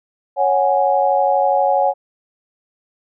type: chord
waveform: sine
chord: C# suspended fourth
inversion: none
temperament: just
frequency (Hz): 554.4 / 739.2 / 831.5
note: C#5 / F#5 / G#5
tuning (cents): 0 / -2 / +2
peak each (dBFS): -17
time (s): 0.36-1.94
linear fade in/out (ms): 50
effects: none

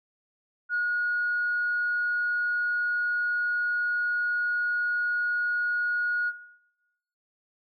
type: tone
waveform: sine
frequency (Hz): 1446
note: F#6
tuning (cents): -40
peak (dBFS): -23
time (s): 0.69-6.33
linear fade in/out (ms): 50
effects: noise-tail reverb RT60 0.9 s tail -17 dB re dry + tanh soft clip ceiling -19 dBFS

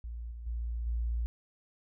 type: tone with level steps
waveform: sine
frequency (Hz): 58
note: A#1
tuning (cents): -8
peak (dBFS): -37 / -40 / -32 / -29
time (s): 0.04-1.26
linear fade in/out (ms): 0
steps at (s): 0.31 / 0.46 / 0.86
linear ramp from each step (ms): 10
effects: none

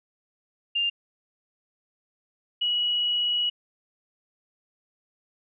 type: tone pair in turn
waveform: sine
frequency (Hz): 2800 / 2919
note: F7 / F#7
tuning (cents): +4 / -24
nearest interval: minor second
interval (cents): 72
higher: second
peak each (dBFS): -22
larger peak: neither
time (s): 0.75-0.9 / 2.61-3.5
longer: second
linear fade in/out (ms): 10
effects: none

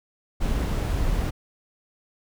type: noise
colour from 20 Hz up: brown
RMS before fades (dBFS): -24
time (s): 0.4-1.31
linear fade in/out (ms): 20
effects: none

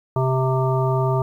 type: harmonic tone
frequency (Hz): 130.81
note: C3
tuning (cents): 0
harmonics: 1 / 3 / 5 / 7 / 9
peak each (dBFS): -19 / -24 / -26 / -27 / -29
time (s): 0.16-1.22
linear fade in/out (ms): 2
effects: 9-bit

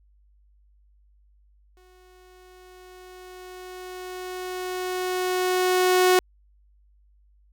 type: tone with exponential growth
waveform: sawtooth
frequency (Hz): 366.8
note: F#4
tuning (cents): -15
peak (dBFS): -11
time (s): 1.77-6.19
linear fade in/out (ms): 0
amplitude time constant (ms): 960
effects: added 50 Hz sine -56 dBFS peak until 7.52 s

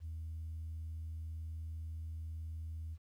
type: tone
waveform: sine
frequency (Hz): 80.5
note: E2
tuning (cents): -41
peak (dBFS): -39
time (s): 0-2.98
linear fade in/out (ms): 50
effects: tanh soft clip ceiling -37 dBFS + 12-bit

